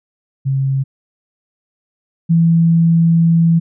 sine tone pair in turn, 135.3 / 166.32 Hz, C#3 / E3, -42 / +16 cents, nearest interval major third, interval 358 cents, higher second, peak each -13 / -8 dBFS, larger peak second, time 0.45-0.84 / 2.29-3.6 s, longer second, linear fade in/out 20 ms, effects none

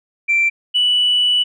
sine tone pair in turn, 2349 / 2960 Hz, D7 / F#7, 0 / 0 cents, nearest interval major third, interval 400 cents, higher second, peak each -11 dBFS, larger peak neither, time 0.28-0.5 / 0.74-1.44 s, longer second, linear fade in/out 20 ms, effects tanh soft clip ceiling -8 dBFS

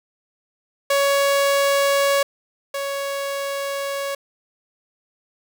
sawtooth tone pair in turn, 559 / 557 Hz, C#5 / C#5, +14 / +8 cents, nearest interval unison, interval 6 cents, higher first, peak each -12 / -20 dBFS, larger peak first, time 0.9-2.23 / 2.74-4.15 s, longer second, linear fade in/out 5 ms, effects 9-bit

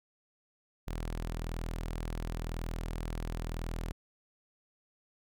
sawtooth tone, 40.96 Hz, E1, 10 cents flat, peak -31 dBFS, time 0.87-3.92 s, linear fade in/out 10 ms, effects none

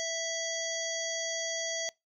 harmonic tone with a mistuned harmonic, 659.3 Hz, E5, in tune, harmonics 1 / 3 / 5 / 7 / 9 / 10, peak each -36 / -39 / -40 / -41 / -39 / -39 dBFS, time 0-1.89 s, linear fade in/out 0 ms, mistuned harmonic 9, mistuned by -16 cents, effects noise-tail reverb RT60 0.2 s tail -23 dB re dry

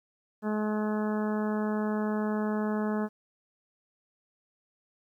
harmonic tone, 212.8 Hz, G#3, 42 cents sharp, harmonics 1 / 2 / 3 / 4 / 5 / 6 / 7 / 8, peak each -28 / -34 / -38 / -40 / -42 / -44 / -45 / -46 dBFS, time 0.42-3.09 s, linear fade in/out 50 ms, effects 11-bit

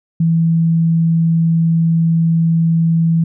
sine tone, 164.81 Hz, E3, in tune, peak -10 dBFS, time 0.2-3.24 s, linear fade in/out 5 ms, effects none

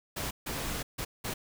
pink noise bursts at uneven times, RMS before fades -35 dBFS, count 4, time 0.16-0.31 / 0.46-0.83 / 0.98-1.05 / 1.24-1.34 s, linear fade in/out 10 ms, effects none

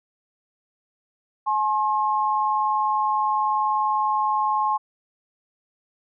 sine tone pair together, 850 / 1070.9 Hz, G#5 / C6, +40 / +40 cents, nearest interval major third, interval 400 cents, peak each -22 dBFS, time 1.46-4.78 s, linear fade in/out 20 ms, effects none

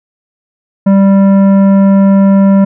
sine tone with tanh clipping, 196 Hz, G3, in tune, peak -5 dBFS, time 0.86-2.65 s, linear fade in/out 10 ms, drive 12 dB, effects none

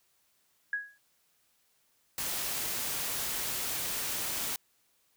sine tone with exponential decay, 1661.2 Hz, G#6, in tune, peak -26 dBFS, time 0.73-0.98 s, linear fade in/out 2 ms, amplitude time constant 54 ms
white noise, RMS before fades -34 dBFS, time 2.18-4.56 s, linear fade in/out 2 ms
effects white hiss -71 dBFS RMS until 5.16 s

